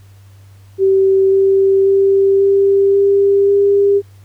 sine tone with pitch steps, 385.8 / 388.7 / 391.6 / 394.6 / 397.6 / 400.6 Hz, G4 / G4 / G4 / G4 / G4 / G4, -28 / -15 / -2 / +11 / +25 / +38 cents, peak -8 dBFS, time 0.78-4.02 s, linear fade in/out 50 ms, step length 540 ms, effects added 98 Hz sine -39 dBFS peak until 4.24 s + pink hiss -53 dBFS RMS until 4.24 s

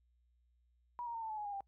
sine tone with pitch steps, 965 / 938.1 / 911.9 / 886.4 / 861.7 / 837.7 / 814.3 / 791.6 Hz, B5 / A#5 / A#5 / A5 / A5 / G#5 / G#5 / G5, -40 / +11 / -38 / +13 / -36 / +15 / -34 / +17 cents, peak -39 dBFS, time 0.99-1.606 s, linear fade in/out 0 ms, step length 77 ms, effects noise-tail reverb RT60 0.1 s tail -26 dB re dry + added 60 Hz sine -70 dBFS peak until 1.67 s

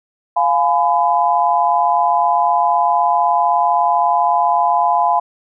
sine chord, F diminished, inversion none, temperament just, 698.5 / 838.1 / 1005.8 Hz, F5 / Ab5 / Cb6, 0 / +16 / +31 cents, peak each -16 dBFS, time 0.36-5.2 s, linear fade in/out 10 ms, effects none

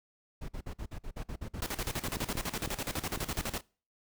brown noise bursts, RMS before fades -38 dBFS, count 10, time 0.41-1.611 s, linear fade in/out 10 ms, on 76 ms, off 49 ms
pink noise with tremolo, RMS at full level -34 dBFS, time 1.62-3.61 s, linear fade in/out 2 ms, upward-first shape square, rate 12 Hz, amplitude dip 80%
clicks, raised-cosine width 3 ms, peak -25 dBFS, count 11, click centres 2.084 / 2.169 / 2.22 / 2.301 / 2.354 / 2.676 / 2.985 / 3.039 / 3.175 / 3.23 / 3.389 s
effects noise-tail reverb RT60 0.4 s tail -25 dB re dry

